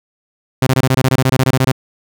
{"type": "tone bursts", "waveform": "sawtooth", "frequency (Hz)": 130.81, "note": "C3", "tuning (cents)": 0, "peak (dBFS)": -6, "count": 16, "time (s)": [0.62, 1.718], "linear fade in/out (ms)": 5, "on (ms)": 48, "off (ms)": 22, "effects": []}